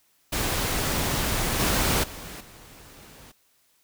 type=noise with level steps; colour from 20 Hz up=pink; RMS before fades=-26 / -23 / -39 / -48 dBFS; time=0.32-3.32 s; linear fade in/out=10 ms; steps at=1.59 / 2.03 / 2.4 s; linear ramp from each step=10 ms; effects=white hiss -65 dBFS RMS until 3.83 s